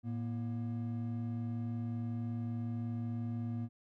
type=tone pair together; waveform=triangle; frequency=111.73 / 237.1 Hz; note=A2 / A#3; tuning=+27 / +30 cents; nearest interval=octave + minor second; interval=1303 cents; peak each=-35 / -37 dBFS; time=0.03-3.69 s; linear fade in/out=50 ms; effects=none